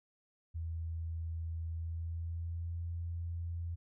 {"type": "tone with pitch glide", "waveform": "sine", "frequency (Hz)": [82.2, 84.85], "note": ["E2", "F2"], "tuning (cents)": [-4, -49], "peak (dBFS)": -36, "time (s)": [0.54, 3.76], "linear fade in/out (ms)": 20, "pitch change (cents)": 55, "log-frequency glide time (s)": [1.7, 2.79], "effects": []}